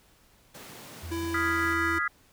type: high-pass noise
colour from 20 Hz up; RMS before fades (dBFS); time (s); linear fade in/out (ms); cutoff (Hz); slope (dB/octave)
pink; -46; 0.54-1.74; 10; 110; 48
type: tone with pitch glide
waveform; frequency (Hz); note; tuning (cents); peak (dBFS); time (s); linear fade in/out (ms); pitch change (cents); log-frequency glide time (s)
sine; 83.7 to 81.74; E2 to E2; +27 to -14; -36; 1.02-2; 20; -41; 1.36-1.79
type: tone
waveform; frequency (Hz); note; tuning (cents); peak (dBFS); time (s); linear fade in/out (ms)
square; 333.3; E4; +19; -31; 1.11-1.99; 10
type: chord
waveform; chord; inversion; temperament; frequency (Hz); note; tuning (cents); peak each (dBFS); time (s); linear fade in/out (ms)
sine; F half-diminished seventh; third; equal; 1244.5 / 1396.9 / 1661.2 / 1975.5; Eb6 / F6 / Ab6 / Cb7; 0 / 0 / 0 / 0; -31; 1.34-2.08; 5
effects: pink hiss -61 dBFS RMS until 2.32 s